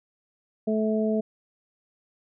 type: harmonic tone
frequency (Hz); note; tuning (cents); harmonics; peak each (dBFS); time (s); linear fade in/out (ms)
217.2; A3; -22; 1 / 2 / 3; -24 / -27 / -29; 0.67-1.21; 10
effects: none